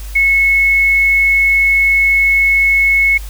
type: tone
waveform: sine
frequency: 2193 Hz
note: C#7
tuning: 19 cents flat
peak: -8 dBFS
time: 0.15-3.18 s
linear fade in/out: 10 ms
effects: added 50 Hz sine -24 dBFS peak until 3.29 s + white hiss -37 dBFS RMS until 3.29 s